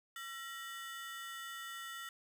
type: ring-modulated tone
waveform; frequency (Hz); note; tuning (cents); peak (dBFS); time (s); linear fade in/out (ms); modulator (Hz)
30% pulse; 1623; G#6; -40; -38; 0.16-2.09; 2; 272
effects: none